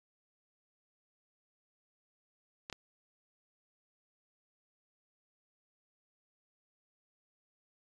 clicks, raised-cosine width 0.2 ms, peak -23 dBFS, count 2, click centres 2.699 / 2.727 s, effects resampled to 24000 Hz

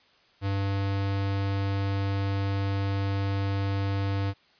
square tone, 98.6 Hz, G2, 11 cents sharp, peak -26 dBFS, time 0.41-4.34 s, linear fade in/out 50 ms, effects white hiss -61 dBFS RMS until 4.59 s + resampled to 11025 Hz

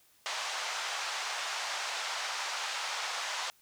pink band-pass noise, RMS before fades -36 dBFS, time 0.26-3.5 s, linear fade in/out 0 ms, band 750 to 6900 Hz, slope 24 dB/octave, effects white hiss -65 dBFS RMS until 3.61 s

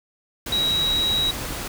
sine tone in noise, 3847 Hz, B7, 46 cents flat, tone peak -19 dBFS, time 0.52-1.31 s, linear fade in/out 5 ms, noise pink, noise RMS -30 dBFS, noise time 0.46-1.68 s, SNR +8 dB, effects none

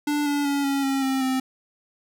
square tone with pitch steps, 293.7 / 288 / 282.4 / 276.9 / 271.5 / 266.2 / 261.1 Hz, D4 / D4 / C#4 / C#4 / C#4 / C4 / C4, 0 / -34 / +32 / -2 / -36 / +30 / -3 cents, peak -22 dBFS, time 0.07-1.4 s, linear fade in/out 5 ms, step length 190 ms, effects none

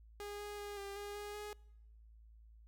sawtooth tone with pitch steps, 410.1 / 412.9 / 409.8 / 398.3 / 408.7 / 412.7 / 417.2 Hz, G#4 / G#4 / G#4 / G4 / G#4 / G#4 / G#4, -22 / -10 / -23 / +28 / -28 / -11 / +8 cents, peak -40 dBFS, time 0.2-1.53 s, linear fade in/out 0 ms, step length 190 ms, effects noise-tail reverb RT60 0.9 s tail -25 dB re dry + added 55 Hz sine -57 dBFS peak until 2.67 s

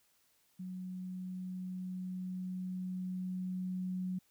sine tone with level ramp, 184.1 Hz, F#3, 8 cents flat, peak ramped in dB -40 to -34 dBFS, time 0.59-4.19 s, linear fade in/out 10 ms, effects white hiss -72 dBFS RMS until 4.3 s

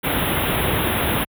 pink band-stop noise, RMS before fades -20 dBFS, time 0.03-1.25 s, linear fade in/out 20 ms, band 3700 to 10000 Hz, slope 96 dB/octave, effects high-pass 60 Hz 12 dB/octave

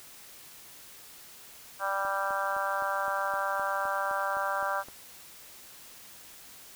harmonic tone, 196 Hz, G3, in tune, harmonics 3 / 4 / 5 / 6 / 7 / 8, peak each -35 / -35 / -35 / -35 / -35 / -35 dBFS, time 1.79-4.84 s, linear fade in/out 50 ms
click train, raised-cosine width 1 ms, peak -32 dBFS, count 12, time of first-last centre 2.05-4.885 s, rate 3.88 Hz
effects white hiss -50 dBFS RMS until 6.75 s

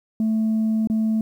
sine tone with dropouts, 220 Hz, A3, in tune, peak -16 dBFS, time 0.2-1.21 s, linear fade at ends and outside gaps 2 ms, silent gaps 0.873-0.899 s, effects tanh soft clip ceiling -16 dBFS + 9-bit

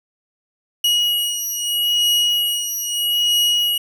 40% pulse beating tone pair, 2900 / 2900.78 Hz, F#7 / F#7, -35 / -35 cents, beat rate 0.78 Hz, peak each -19 dBFS, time 0.84-3.78 s, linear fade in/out 5 ms, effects none

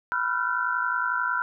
sine tone cluster, 988 / 1361 / 1412 / 1526 Hz, B5 / F6 / F6 / G6, 0 / -45 / +19 / -47 cents, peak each -29 dBFS, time 0.12-1.42 s, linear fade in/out 0 ms, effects none

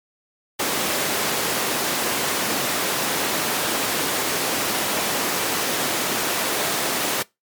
pink high-pass noise, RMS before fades -23 dBFS, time 0.59-7.23 s, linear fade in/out 10 ms, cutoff 270 Hz, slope 12 dB/octave, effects noise-tail reverb RT60 0.2 s tail -23 dB re dry + MP3 96 kbps

